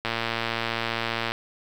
click train, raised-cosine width 0.3 ms, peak -10 dBFS, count 147, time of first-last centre 0.05-1.32 s, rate 115 Hz, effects 7-bit

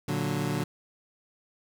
25% pulse chord, Bb augmented, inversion none, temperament equal, 116.54 / 146.83 / 185 Hz, Bb2 / D3 / F#3, 0 / 0 / 0 cents, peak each -30 / -26 / -29 dBFS, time 0.08-0.64 s, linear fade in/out 5 ms, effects none

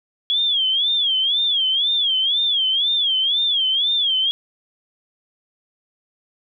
sine tone with vibrato, 3322 Hz, G#7, in tune, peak -16 dBFS, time 0.3-4.31 s, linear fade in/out 0 ms, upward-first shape sine, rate 2 Hz, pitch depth 150 cents each way, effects none

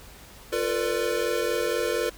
square chord, B half-diminished seventh, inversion second, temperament equal with one note detuned, 349.2 / 449.8 / 493.9 / 587.3 Hz, F4 / A4 / B4 / D5, 0 / +38 / 0 / 0 cents, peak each -32 / -29 / -29 / -33 dBFS, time 0.52-2.1 s, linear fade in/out 10 ms, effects added 50 Hz sine -50 dBFS peak until 2.17 s + pink hiss -48 dBFS RMS until 2.17 s

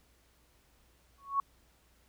sine tone with exponential growth, 1108.7 Hz, C#6, in tune, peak -23 dBFS, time 1.18-1.4 s, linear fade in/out 2 ms, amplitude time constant 46 ms, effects added 60 Hz sine -68 dBFS peak until 2.08 s + pink hiss -68 dBFS RMS until 2.08 s

